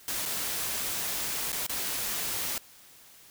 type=noise with dropouts; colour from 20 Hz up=white; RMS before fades=-32 dBFS; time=0.08-2.58 s; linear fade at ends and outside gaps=1 ms; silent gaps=0.255-0.259 / 1.519-1.528 / 1.666-1.695 s; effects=white hiss -54 dBFS RMS until 3.3 s